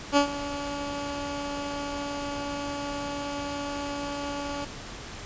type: tone with ADSR envelope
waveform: 15% pulse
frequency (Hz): 285.6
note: D4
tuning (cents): -48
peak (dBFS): -10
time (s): 0.12-4.65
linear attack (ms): 47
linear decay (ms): 99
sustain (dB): -15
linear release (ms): 7
effects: pink hiss -40 dBFS RMS until 5.25 s + resampled to 16000 Hz